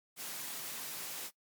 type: high-pass noise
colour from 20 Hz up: white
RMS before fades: -42 dBFS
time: 0.16-1.31 s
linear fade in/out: 50 ms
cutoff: 120 Hz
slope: 48 dB/octave
effects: noise-tail reverb RT60 0.1 s tail -20 dB re dry + MP3 96 kbps